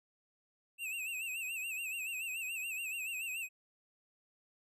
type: tone with vibrato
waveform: square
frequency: 2637 Hz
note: E7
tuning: in tune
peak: -38 dBFS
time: 0.78-3.49 s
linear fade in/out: 50 ms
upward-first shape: sine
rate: 7 Hz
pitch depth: 99 cents each way
effects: none